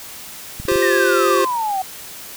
clicks, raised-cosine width 5 ms, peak -18 dBFS, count 4, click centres 0.6 / 0.653 / 0.718 / 0.758 s
square chord, F suspended second, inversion none, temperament equal, 349.2 / 392 / 523.3 Hz, F4 / G4 / C5, 0 / 0 / 0 cents, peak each -20 / -19 / -20 dBFS, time 0.68-1.45 s, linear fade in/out 5 ms
sine exponential sweep, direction down, 1891 to 740 Hz, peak -18 dBFS, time 0.82-1.82 s, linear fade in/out 5 ms
effects white hiss -35 dBFS RMS until 2.36 s

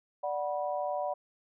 sine chord, B minor, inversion first, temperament equal with one note detuned, 587.3 / 740 / 976.4 Hz, D5 / F#5 / B5, 0 / 0 / -20 cents, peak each -33 / -34 / -38 dBFS, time 0.23-1.14 s, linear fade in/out 10 ms, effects none

